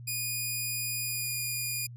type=tone with pitch glide; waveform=5% pulse; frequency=2460 to 2437 Hz; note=D#7 to D#7; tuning=-20 to -37 cents; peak=-22 dBFS; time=0.07-1.87 s; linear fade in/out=10 ms; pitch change=-17 cents; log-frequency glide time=1.03-1.35 s; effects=added 120 Hz sine -42 dBFS peak until 1.96 s